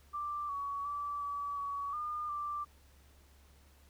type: tone with pitch steps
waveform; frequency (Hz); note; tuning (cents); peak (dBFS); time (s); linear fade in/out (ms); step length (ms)
sine; 1178 / 1126 / 1158 / 1146 / 1130 / 1211 / 1177; D6 / C#6 / D6 / D6 / C#6 / D#6 / D6; +5 / +27 / -25 / -43 / +33 / -47 / +3; -35; 0.13-2.65; 20; 360
effects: added 70 Hz sine -60 dBFS peak until 3.89 s + pink hiss -66 dBFS RMS until 3.89 s